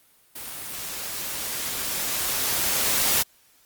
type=noise with level ramp; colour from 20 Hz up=white; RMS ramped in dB=-36 to -21 dBFS; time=0.35-3.23 s; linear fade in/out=10 ms; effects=white hiss -59 dBFS RMS until 3.65 s + Opus 32 kbps